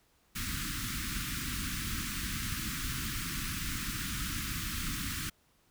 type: band-stop noise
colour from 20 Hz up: pink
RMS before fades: -36 dBFS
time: 0.35-5.3 s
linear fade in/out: 10 ms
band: 310 to 1200 Hz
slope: 48 dB/octave
effects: pink hiss -69 dBFS RMS until 5.7 s